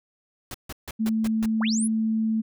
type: noise bursts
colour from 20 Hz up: pink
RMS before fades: -35 dBFS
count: 6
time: 0.51-1.458 s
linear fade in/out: 2 ms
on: 33 ms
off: 150 ms
type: tone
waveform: sine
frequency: 221 Hz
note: A3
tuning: 8 cents sharp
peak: -21 dBFS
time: 0.99-2.42 s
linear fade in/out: 20 ms
type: linear sweep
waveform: sine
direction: up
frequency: 329.6 to 11175 Hz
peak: -27 dBFS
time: 1.6-1.88 s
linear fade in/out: 20 ms
effects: none